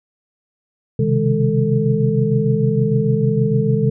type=tone cluster; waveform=sine; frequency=128.6 / 135.2 / 157 / 205.2 / 443.9 Hz; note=C3 / C#3 / D#3 / G#3 / A4; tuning=-30 / -43 / +16 / -21 / +15 cents; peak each=-20 dBFS; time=0.99-3.9 s; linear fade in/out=5 ms; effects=none